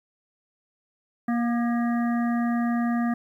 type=harmonic tone with a mistuned harmonic; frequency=236.4 Hz; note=A#3; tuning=24 cents sharp; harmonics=1 / 3 / 5 / 7 / 8; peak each=-22 / -32 / -36 / -39 / -40 dBFS; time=1.28-3.14 s; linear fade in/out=5 ms; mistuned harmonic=5; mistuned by=+32 cents; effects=10-bit